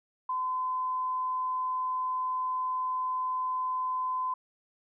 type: tone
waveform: sine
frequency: 1021 Hz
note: C6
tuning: 43 cents flat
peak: -28 dBFS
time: 0.29-4.34 s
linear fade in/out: 5 ms
effects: none